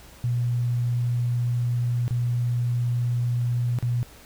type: tone with dropouts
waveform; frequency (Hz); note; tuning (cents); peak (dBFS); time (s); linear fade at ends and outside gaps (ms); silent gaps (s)
sine; 121; B2; -35; -21; 0.24-4.03; 0; 2.08-2.108 / 3.787-3.826
effects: added 60 Hz sine -54 dBFS peak until 4.25 s + pink hiss -49 dBFS RMS until 4.25 s